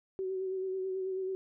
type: tone with vibrato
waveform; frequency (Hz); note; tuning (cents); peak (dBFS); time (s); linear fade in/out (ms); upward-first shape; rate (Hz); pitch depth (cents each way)
sine; 377.9; F#4; +37; -32; 0.19-1.35; 0; sine; 9.2; 27
effects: none